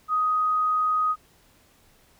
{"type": "tone", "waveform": "sine", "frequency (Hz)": 1251, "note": "D#6", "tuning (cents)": 9, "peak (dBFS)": -20, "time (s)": [0.08, 1.16], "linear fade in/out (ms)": 50, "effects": ["pink hiss -59 dBFS RMS until 2.19 s"]}